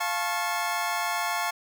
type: chord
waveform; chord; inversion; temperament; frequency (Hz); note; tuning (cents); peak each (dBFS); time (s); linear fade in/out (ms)
25% pulse; F augmented; none; just; 698.5 / 873.1 / 1091.3; F5 / A5 / C#6; 0 / -14 / -27; -27; 0-1.51; 10
effects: none